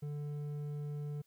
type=tone with hard clipping; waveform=sine; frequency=146.83 Hz; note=D3; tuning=in tune; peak=-39 dBFS; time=0.02-1.22 s; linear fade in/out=10 ms; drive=6 dB; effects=white hiss -74 dBFS RMS until 1.26 s